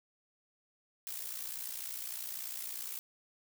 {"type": "noise with amplitude modulation", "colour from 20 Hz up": "blue", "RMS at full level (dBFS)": -38, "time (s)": [1.07, 2.99], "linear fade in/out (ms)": 0, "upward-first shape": "sine", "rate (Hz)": 60, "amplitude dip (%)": 75, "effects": []}